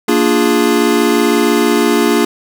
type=chord; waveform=square; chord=Bb dominant seventh; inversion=none; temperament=equal; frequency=233.1 / 293.7 / 349.2 / 415.3 Hz; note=Bb3 / D4 / F4 / Ab4; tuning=0 / 0 / 0 / 0 cents; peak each=-16 dBFS; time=0.08-2.25 s; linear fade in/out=5 ms; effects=none